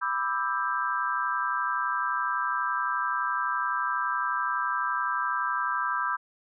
sine chord, E minor seventh, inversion second, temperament just, 988.9 / 1186.7 / 1318.5 / 1582.2 Hz, B5 / D6 / E6 / G6, +2 / +18 / 0 / +16 cents, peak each -31 dBFS, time 0.01-6.17 s, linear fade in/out 20 ms, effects none

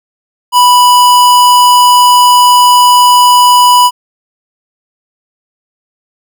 square tone, 986 Hz, B5, 3 cents flat, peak -3 dBFS, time 0.52-3.91 s, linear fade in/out 50 ms, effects none

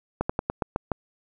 slowing click train, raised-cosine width 1 ms, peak -10 dBFS, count 7, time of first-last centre 0.21-0.917 s, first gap 85 ms, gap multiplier 1.13, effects none

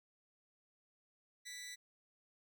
15% pulse tone with amplitude modulation, 1975.5 Hz, B6, in tune, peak -38 dBFS, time 1.45-1.76 s, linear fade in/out 20 ms, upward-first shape sine, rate 298 Hz, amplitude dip 50%, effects none

